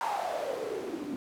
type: noise with band-pass filter sweep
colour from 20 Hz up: white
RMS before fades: -34 dBFS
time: 0.01-1.16 s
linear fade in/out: 0 ms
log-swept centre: 920 to 260 Hz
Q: 6.8
effects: none